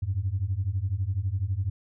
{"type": "beating tone pair", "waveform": "sine", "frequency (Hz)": [89.7, 101.7], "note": ["F2", "G#2"], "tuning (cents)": [47, -36], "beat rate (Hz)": 12, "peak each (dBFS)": [-28, -27], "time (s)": [0.02, 1.7], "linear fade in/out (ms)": 10, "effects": ["tanh soft clip ceiling -18 dBFS"]}